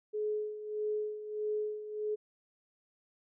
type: tone with tremolo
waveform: sine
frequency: 424.3 Hz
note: G#4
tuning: 37 cents sharp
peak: -30 dBFS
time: 0.13-2.16 s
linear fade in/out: 20 ms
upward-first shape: sine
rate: 1.6 Hz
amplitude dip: 70%
effects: none